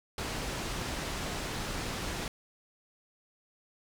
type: low-pass noise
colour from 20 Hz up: pink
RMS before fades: -36 dBFS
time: 0.18-2.28 s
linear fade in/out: 2 ms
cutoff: 7700 Hz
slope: 12 dB/octave
effects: none